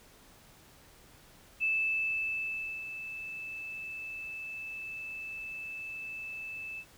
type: tone with ADSR envelope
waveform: sine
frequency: 2629 Hz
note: E7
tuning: 5 cents flat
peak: -26 dBFS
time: 1.6-6.85 s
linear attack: 32 ms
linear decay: 1200 ms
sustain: -12 dB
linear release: 63 ms
effects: pink hiss -58 dBFS RMS until 6.97 s